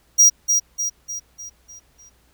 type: tone with echo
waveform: square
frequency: 5730 Hz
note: F8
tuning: 44 cents sharp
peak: -9 dBFS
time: 0.18-0.3 s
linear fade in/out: 20 ms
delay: 300 ms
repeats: 6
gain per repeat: -6 dB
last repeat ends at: 2.1 s
effects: added 60 Hz sine -60 dBFS peak until 2.33 s + pink hiss -60 dBFS RMS until 2.33 s